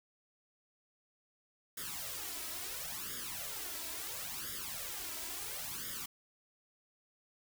white noise with flanger, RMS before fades -42 dBFS, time 1.77-6.06 s, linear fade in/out 5 ms, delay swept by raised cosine 0.58 to 3.08 ms, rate 0.73 Hz, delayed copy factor +0.85, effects none

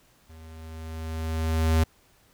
square tone with level ramp, 80.3 Hz, E2, 45 cents flat, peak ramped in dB -46 to -18 dBFS, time 0.29-1.84 s, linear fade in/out 10 ms, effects pink hiss -61 dBFS RMS until 2.33 s

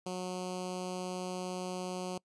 10% pulse tone with notch filter, 182.6 Hz, F#3, 23 cents flat, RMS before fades -38 dBFS, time 0.06-2.18 s, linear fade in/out 5 ms, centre 1700 Hz, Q 0.66, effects noise-tail reverb RT60 0.1 s tail -25 dB re dry + resampled to 22050 Hz

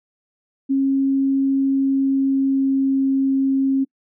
sine tone with pitch glide, 271.4 to 269.5 Hz, C#4 to C#4, -36 to -49 cents, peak -15 dBFS, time 0.69-3.85 s, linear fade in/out 20 ms, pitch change -13 cents, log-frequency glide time 1.57-3.32 s, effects noise-tail reverb RT60 0.1 s tail -26 dB re dry

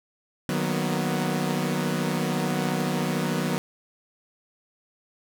sawtooth chord, B major seventh, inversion first, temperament equal with one note detuned, 153.6 / 185 / 233.1 / 246.9 Hz, D#3 / F#3 / A#3 / B3, -22 / 0 / 0 / 0 cents, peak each -25 / -24 / -30 / -26 dBFS, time 0.49-3.58 s, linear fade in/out 0 ms, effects none

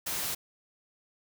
white noise, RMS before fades -33 dBFS, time 0.06-0.35 s, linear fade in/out 10 ms, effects none

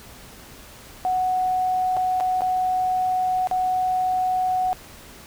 sine tone with dropouts, 740 Hz, F#5, in tune, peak -19 dBFS, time 1.05-4.73 s, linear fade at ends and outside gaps 0 ms, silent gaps 1.967-1.971 / 2.201-2.207 / 2.408-2.419 / 3.472-3.512 s, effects pink hiss -44 dBFS RMS until 5.26 s

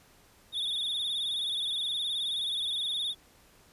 triangle tone with vibrato, 3550 Hz, A7, 15 cents sharp, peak -28 dBFS, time 0.52-3.15 s, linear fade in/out 50 ms, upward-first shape sine, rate 19 Hz, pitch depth 89 cents each way, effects pink hiss -60 dBFS RMS until 3.72 s + resampled to 32000 Hz

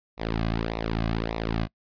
sawtooth tone with flanger, 55.7 Hz, A1, 22 cents sharp, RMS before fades -28 dBFS, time 0.17-1.68 s, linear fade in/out 50 ms, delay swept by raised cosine 0.63 to 2.23 ms, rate 1.7 Hz, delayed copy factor -0.8, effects noise-tail reverb RT60 0.1 s tail -24 dB re dry + resampled to 11025 Hz

